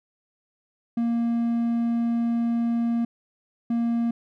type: tone pair in turn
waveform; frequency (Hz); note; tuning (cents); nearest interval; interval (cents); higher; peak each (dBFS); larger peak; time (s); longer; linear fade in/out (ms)
triangle; 233.6 / 233.6; A#3 / A#3; +4 / +4; unison; 0; neither; -19; neither; 0.97-3.05 / 3.7-4.11; first; 5
effects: none